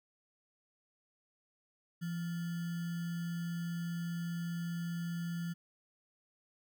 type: tone with sample-and-hold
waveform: sine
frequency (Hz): 170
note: F3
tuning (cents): -46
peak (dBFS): -35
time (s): 2.01-5.54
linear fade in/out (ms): 20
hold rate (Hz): 1575
effects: none